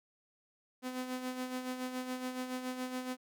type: tone with tremolo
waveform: sawtooth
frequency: 254.2 Hz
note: C4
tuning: 50 cents flat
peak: -31 dBFS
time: 0.82-3.17 s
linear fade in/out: 50 ms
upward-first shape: sine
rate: 7.1 Hz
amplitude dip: 55%
effects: none